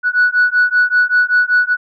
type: beating tone pair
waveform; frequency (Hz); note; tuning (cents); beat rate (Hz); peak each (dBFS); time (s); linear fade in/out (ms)
sine; 1472 / 1477.2; F#6 / F#6; -9 / -3; 5.2; -12; 0.03-1.77; 50
effects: tanh soft clip ceiling -5 dBFS